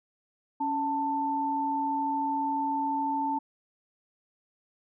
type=tone pair together; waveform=sine; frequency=279.4 / 887 Hz; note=C#4 / A5; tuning=+14 / +14 cents; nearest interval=octave + minor sixth; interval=2000 cents; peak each=-32 / -27 dBFS; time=0.6-3.39 s; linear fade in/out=10 ms; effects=none